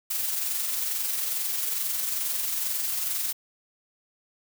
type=noise with amplitude modulation; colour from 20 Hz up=blue; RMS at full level=-27 dBFS; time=0.1-3.33 s; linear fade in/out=10 ms; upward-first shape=sine; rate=22.3 Hz; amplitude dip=35%; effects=none